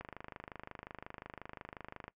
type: click train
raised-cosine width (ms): 0.5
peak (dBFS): -29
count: 54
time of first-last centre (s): 0.01-2.08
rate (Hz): 25.6
effects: noise-tail reverb RT60 0.1 s tail -19 dB re dry